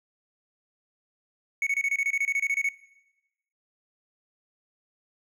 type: tone bursts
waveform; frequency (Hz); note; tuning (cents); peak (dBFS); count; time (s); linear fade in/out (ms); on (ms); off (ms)
triangle; 2217; C#7; 0; -21; 15; 1.62-2.689; 2; 47; 26
effects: noise-tail reverb RT60 1.0 s tail -20 dB re dry